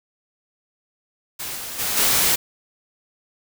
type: noise with level steps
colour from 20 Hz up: white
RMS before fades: -30 / -32 / -24 / -18 dBFS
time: 1.39-2.36 s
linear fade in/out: 10 ms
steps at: 1.55 / 1.78 / 1.96 s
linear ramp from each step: 20 ms
effects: none